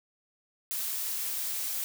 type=noise; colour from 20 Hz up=blue; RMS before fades=-33 dBFS; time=0.71-1.84 s; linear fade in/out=0 ms; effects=none